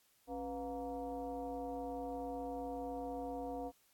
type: tone with frequency modulation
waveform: sine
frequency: 493.9 Hz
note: B4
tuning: in tune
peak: -39 dBFS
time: 0.27-3.72 s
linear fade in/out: 50 ms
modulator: 219 Hz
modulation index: 1.4
effects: white hiss -72 dBFS RMS until 3.93 s + AAC 64 kbps